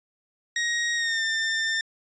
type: tone with pitch glide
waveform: sawtooth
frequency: 1882 to 1796 Hz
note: A#6 to A6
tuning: +16 to +35 cents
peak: -20 dBFS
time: 0.56-1.81 s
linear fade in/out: 2 ms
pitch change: -81 cents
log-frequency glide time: 0.95-1.22 s
effects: resampled to 16000 Hz